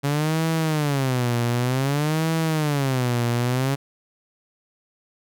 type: tone with vibrato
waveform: sawtooth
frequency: 139 Hz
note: C#3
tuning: 5 cents sharp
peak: -16 dBFS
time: 0.03-3.76 s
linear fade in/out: 20 ms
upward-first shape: sine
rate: 0.54 Hz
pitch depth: 270 cents each way
effects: none